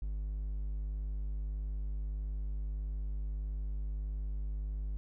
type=tone; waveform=triangle; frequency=50.8 Hz; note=G#1; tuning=38 cents flat; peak=-32 dBFS; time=0.02-4.97 s; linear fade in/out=0 ms; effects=none